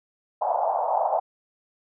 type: band-pass noise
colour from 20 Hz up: white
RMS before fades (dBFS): -24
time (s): 0.41-1.2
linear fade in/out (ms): 10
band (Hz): 630 to 870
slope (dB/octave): 48
effects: none